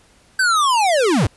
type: linear sweep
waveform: square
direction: down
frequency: 1568 to 73.42 Hz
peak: -14 dBFS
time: 0.39-1.27 s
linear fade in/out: 5 ms
effects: pink hiss -53 dBFS RMS until 1.36 s + resampled to 24000 Hz